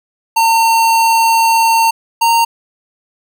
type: tone pair in turn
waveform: square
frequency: 909 / 923.3 Hz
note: A#5 / A#5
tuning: -44 / -17 cents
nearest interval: unison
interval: 27 cents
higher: second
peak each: -9 dBFS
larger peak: neither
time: 0.36-1.91 / 2.21-2.45 s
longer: first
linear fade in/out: 10 ms
effects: none